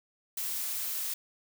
blue noise, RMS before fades -34 dBFS, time 0.37-1.14 s, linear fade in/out 5 ms, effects none

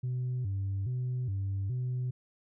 sine tone with vibrato, 110.9 Hz, A2, 14 cents sharp, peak -28 dBFS, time 0.03-2.11 s, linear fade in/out 10 ms, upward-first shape square, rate 1.2 Hz, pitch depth 220 cents each way, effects tanh soft clip ceiling -28 dBFS

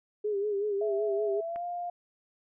sine tone with vibrato, 409.2 Hz, G#4, 26 cents flat, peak -27 dBFS, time 0.24-1.41 s, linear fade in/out 10 ms, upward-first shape sine, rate 5.3 Hz, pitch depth 67 cents each way
sine tone with pitch glide, 659.3 to 702.6 Hz, E5 to F5, 0 to +10 cents, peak -32 dBFS, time 0.81-1.9 s, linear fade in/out 5 ms, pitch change +110 cents, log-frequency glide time 1.42-1.64 s
click, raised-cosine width 0.5 ms, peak -30 dBFS, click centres 1.56 s
effects none

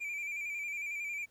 triangle tone with vibrato, 2349 Hz, D7, in tune, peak -34 dBFS, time 0-1.26 s, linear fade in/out 20 ms, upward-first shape square, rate 11 Hz, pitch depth 37 cents each way, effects pink hiss -70 dBFS RMS until 1.3 s

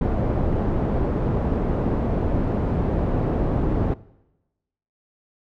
pink low-pass noise, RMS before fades -22 dBFS, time 0.01-3.94 s, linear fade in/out 5 ms, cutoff 580 Hz, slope 12 dB/octave, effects noise-tail reverb RT60 1.0 s tail -21 dB re dry

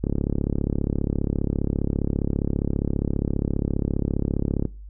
click train, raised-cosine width 3 ms, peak -10 dBFS, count 162, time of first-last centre 0.04-4.653 s, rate 34.9 Hz, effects noise-tail reverb RT60 0.3 s tail -20 dB re dry + added 50 Hz sine -37 dBFS peak until 4.89 s

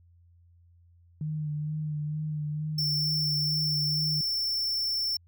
sine tone with vibrato, 151.8 Hz, D#3, 42 cents flat, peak -29 dBFS, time 1.21-4.21 s, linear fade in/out 2 ms, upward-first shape sine, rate 2.2 Hz, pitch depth 28 cents each way
square tone, 5390 Hz, E8, 38 cents sharp, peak -27 dBFS, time 2.78-5.17 s, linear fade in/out 5 ms
effects added 86 Hz sine -56 dBFS peak until 5.27 s

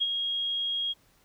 sine tone with ADSR envelope, 3274 Hz, G#7, 25 cents flat, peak -22 dBFS, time 0-0.94 s, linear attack 20 ms, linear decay 38 ms, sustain -5 dB, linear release 29 ms, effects pink hiss -64 dBFS RMS until 1.24 s

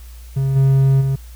triangle tone with level steps, 135.3 Hz, C#3, 42 cents flat, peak -13 / -8 / -13 dBFS, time 0.36-1.16 s, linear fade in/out 10 ms, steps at 0.55 / 1 s, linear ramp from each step 20 ms, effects added 59 Hz sine -34 dBFS peak until 1.35 s + white hiss -48 dBFS RMS until 1.35 s

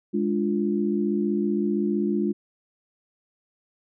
sine chord, D diminished, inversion second, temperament equal, 207.7 / 293.7 / 349.2 Hz, Ab3 / D4 / F4, 0 / 0 / 0 cents, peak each -24 / -28 / -26 dBFS, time 0.13-2.33 s, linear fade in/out 20 ms, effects none

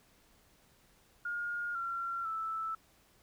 sine tone with pitch steps, 1422 / 1368.8 / 1317.6 Hz, F6 / F6 / E6, +31 / -35 / -1 cents, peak -34 dBFS, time 1.25-2.75 s, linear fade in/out 5 ms, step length 500 ms, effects pink hiss -66 dBFS RMS until 3.22 s

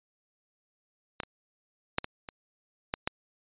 clicks, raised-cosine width 0.3 ms, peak -16 / -24 / -9 / -20 / -24 / -12 / -12 dBFS, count 7, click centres 1.202 / 1.234 / 1.984 / 2.044 / 2.288 / 2.939 / 3.075 s, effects resampled to 8000 Hz

